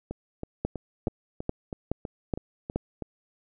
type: two click trains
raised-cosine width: 2 ms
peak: -20 / -13 dBFS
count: 10 / 6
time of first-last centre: 0.11-3.023 / 0.65-2.76 s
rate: 3.09 / 2.37 Hz
effects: none